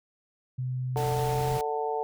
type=tone with pitch glide; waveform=sine; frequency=127.4 to 131.28 Hz; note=C3 to C3; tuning=-46 to +6 cents; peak=-28 dBFS; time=0.58-1.58 s; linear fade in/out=10 ms; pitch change=+52 cents; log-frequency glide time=1.15-1.47 s
type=harmonic tone; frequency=148.1 Hz; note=D3; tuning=15 cents sharp; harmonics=3 / 4 / 5 / 6; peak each=-30 / -39 / -32 / -33 dBFS; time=0.96-2.03 s; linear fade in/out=0 ms
type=noise; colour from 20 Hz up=pink; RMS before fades=-38 dBFS; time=0.97-1.61 s; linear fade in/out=0 ms
effects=none

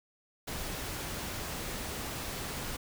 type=noise; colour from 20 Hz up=pink; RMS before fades=-38 dBFS; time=0.47-2.77 s; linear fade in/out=10 ms; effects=none

